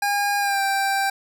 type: tone with pitch glide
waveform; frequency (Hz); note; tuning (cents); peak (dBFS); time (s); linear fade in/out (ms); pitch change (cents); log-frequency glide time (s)
25% pulse; 812 to 785.2; G#5 to G5; -39 to +3; -16; 0.02-1.1; 5; -58; 0.39-0.62
effects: none